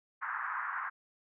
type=band-pass noise; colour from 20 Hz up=white; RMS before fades=-37 dBFS; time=0.21-0.9 s; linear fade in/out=20 ms; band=950 to 1700 Hz; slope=48 dB/octave; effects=none